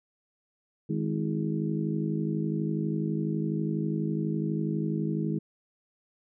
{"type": "harmonic tone with a mistuned harmonic", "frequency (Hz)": 52.1, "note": "G#1", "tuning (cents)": 6, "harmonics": [3, 4, 5, 6, 7, 8], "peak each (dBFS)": [-30, -31, -41, -33, -46, -39], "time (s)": [0.89, 5.39], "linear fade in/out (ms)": 10, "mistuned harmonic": 6, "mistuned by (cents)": 60, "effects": []}